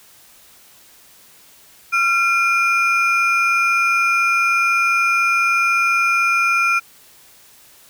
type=ring-modulated tone; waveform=triangle; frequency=1889 Hz; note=A#6; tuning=22 cents sharp; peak=-9 dBFS; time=1.92-6.8 s; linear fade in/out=20 ms; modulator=518 Hz; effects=white hiss -48 dBFS RMS until 7.89 s